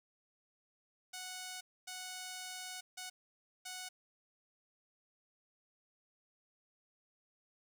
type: tone bursts at uneven times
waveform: 5% pulse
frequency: 738 Hz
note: F#5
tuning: 5 cents flat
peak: -32 dBFS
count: 4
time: 1.13-1.61 / 1.87-2.81 / 2.97-3.1 / 3.65-3.89 s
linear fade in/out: 10 ms
effects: none